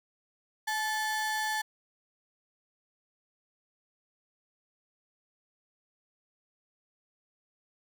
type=ring-modulated tone; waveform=45% pulse; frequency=1304 Hz; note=E6; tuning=19 cents flat; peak=-26 dBFS; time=0.67-1.62 s; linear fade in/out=10 ms; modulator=444 Hz; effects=none